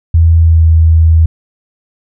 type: tone with pitch glide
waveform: sine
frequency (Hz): 82.41 to 80.99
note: E2 to E2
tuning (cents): 0 to -30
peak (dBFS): -3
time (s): 0.14-1.26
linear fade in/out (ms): 5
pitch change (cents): -30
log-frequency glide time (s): 0.39-0.64
effects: none